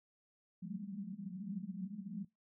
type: band-pass noise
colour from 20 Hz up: white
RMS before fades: -44 dBFS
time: 0.62-2.25 s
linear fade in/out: 5 ms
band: 180 to 210 Hz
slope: 96 dB/octave
effects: noise-tail reverb RT60 0.2 s tail -23 dB re dry